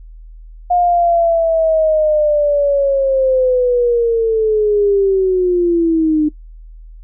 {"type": "linear sweep", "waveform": "sine", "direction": "down", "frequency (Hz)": [715, 300], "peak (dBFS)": -10, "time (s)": [0.7, 6.29], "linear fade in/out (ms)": 10, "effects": ["noise-tail reverb RT60 0.1 s tail -19 dB re dry", "added 40 Hz sine -33 dBFS peak until 7.03 s"]}